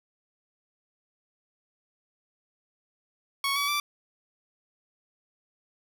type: tone with pitch steps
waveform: 15% pulse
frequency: 1108.7 / 1138.6 / 1169.2 Hz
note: C#6 / C#6 / D6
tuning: 0 / +46 / -8 cents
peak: -19 dBFS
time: 3.44-3.8 s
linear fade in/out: 2 ms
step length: 120 ms
effects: none